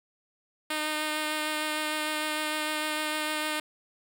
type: tone with vibrato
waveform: 5% pulse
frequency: 306.5 Hz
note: D#4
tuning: 26 cents flat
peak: -17 dBFS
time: 0.7-3.6 s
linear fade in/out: 5 ms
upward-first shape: triangle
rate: 6.6 Hz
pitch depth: 14 cents each way
effects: none